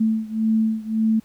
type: beating tone pair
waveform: sine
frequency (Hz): 220 / 221.8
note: A3 / A3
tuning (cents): 0 / +14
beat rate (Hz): 1.8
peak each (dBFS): -20 / -22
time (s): 0-1.2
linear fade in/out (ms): 10
effects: pink hiss -57 dBFS RMS until 1.24 s